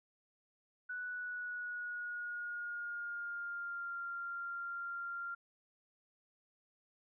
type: tone with pitch glide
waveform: sine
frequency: 1480 to 1388.9 Hz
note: F#6 to F6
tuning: 0 to -10 cents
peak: -39 dBFS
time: 0.89-5.35 s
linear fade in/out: 10 ms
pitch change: -110 cents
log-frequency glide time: 1.04-3.96 s
effects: none